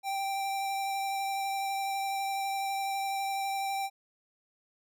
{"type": "tone with vibrato", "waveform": "square", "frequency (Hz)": 784, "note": "G5", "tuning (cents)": 0, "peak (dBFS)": -31, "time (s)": [0.03, 3.9], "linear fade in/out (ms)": 50, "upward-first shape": "sine", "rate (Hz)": 12, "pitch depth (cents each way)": 11, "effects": []}